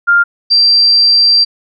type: tone pair in turn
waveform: sine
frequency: 1400 / 4709 Hz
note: F6 / D8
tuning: +4 / +4 cents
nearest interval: octave + major sixth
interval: 2100 cents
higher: second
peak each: -5 dBFS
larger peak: neither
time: 0.07-0.24 / 0.5-1.45 s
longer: second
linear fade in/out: 20 ms
effects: none